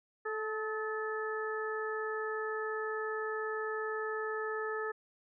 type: harmonic tone with a mistuned harmonic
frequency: 435.7 Hz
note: A4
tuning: 17 cents flat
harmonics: 1 / 2 / 3 / 4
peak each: -36 / -45 / -40 / -40 dBFS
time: 0.25-4.92 s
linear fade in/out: 10 ms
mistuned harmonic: 3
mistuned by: -31 cents
effects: none